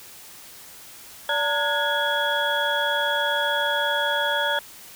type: tone cluster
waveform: sine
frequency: 580 / 907 / 1442 / 1666 / 3346 Hz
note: D5 / A#5 / F#6 / G#6 / G#7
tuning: -22 / -48 / -45 / +5 / +12 cents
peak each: -27 dBFS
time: 1.29-4.59 s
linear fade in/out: 2 ms
effects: white hiss -44 dBFS RMS until 4.95 s